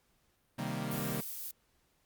sawtooth chord, C minor seventh, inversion none, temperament equal, 130.81 / 155.56 / 196 / 233.1 Hz, C3 / Eb3 / G3 / Bb3, 0 / 0 / 0 / 0 cents, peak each -36 dBFS, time 0.58-1.21 s, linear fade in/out 10 ms
violet noise, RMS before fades -41 dBFS, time 0.91-1.51 s, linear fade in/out 2 ms
effects pink hiss -73 dBFS RMS until 2.05 s + Opus 48 kbps

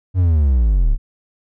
triangle linear sweep, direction down, 95.1 to 30.71 Hz, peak -9 dBFS, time 0.14-0.98 s, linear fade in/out 50 ms, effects none

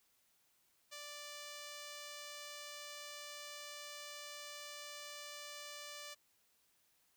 5% pulse tone, 587.3 Hz, D5, in tune, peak -36 dBFS, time 0.91-6.15 s, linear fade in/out 20 ms, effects white hiss -75 dBFS RMS until 7.16 s

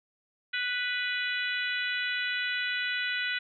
harmonic tone with a mistuned harmonic, 493.9 Hz, B4, in tune, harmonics 3 / 4 / 5 / 6 / 7 / 8, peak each -32 / -34 / -36 / -38 / -39 / -40 dBFS, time 0.53-3.39 s, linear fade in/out 10 ms, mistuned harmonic 7, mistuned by -26 cents, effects none

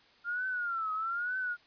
sine tone with vibrato, 1391 Hz, F6, 7 cents flat, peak -31 dBFS, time 0.24-1.57 s, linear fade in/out 50 ms, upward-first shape triangle, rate 1.1 Hz, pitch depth 170 cents each way, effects white hiss -62 dBFS RMS until 1.66 s + resampled to 11025 Hz

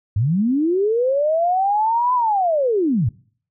sine linear two-way sweep, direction up then down, 92.5 to 1013 to 92.5 Hz, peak -15 dBFS, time 0.16-3.09 s, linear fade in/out 5 ms, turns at 2.14 s, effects noise-tail reverb RT60 0.5 s tail -23 dB re dry

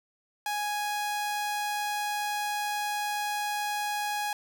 sawtooth tone, 830.6 Hz, G#5, in tune, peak -25 dBFS, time 0.46-4.33 s, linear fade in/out 2 ms, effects none

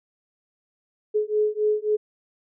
sine beating tone pair, 422.7 / 426.4 Hz, G#4 / G#4, +31 / +46 cents, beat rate 3.7 Hz, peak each -23 dBFS, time 1.14-1.97 s, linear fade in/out 20 ms, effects none

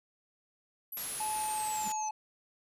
sine linear sweep, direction down, 11840 to 6000 Hz, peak -38 dBFS, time 0.92-2.09 s, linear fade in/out 5 ms
white noise, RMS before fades -41 dBFS, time 0.97-1.92 s, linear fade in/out 0 ms
triangle tone, 860 Hz, A5, 40 cents flat, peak -31 dBFS, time 1.2-2.11 s, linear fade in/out 5 ms
sine tone with exponential growth, 206.7 Hz, G#3, 8 cents flat, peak -37 dBFS, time 1.8-1.88 s, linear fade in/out 2 ms, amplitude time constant 16 ms
effects resampled to 32000 Hz

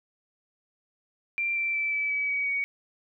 sine tone with pitch steps, 2365 / 2345 / 2324 / 2304 / 2284 / 2265 / 2245 Hz, D7 / D7 / D7 / D7 / D7 / C#7 / C#7, +12 / -3 / -19 / -34 / -49 / +37 / +21 cents, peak -25 dBFS, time 1.38-2.64 s, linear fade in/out 0 ms, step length 180 ms, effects none

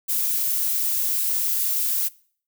violet noise, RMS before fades -23 dBFS, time 0.08-2.09 s, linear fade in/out 20 ms, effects noise-tail reverb RT60 0.5 s tail -22 dB re dry

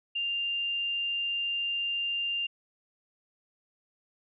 sine tone, 2794 Hz, F7, in tune, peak -28 dBFS, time 0.15-2.47 s, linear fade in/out 10 ms, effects none

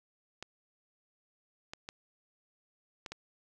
clicks, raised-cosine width 0.2 ms, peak -24 dBFS, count 5, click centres 0.426 / 1.735 / 1.889 / 3.062 / 3.12 s, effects none

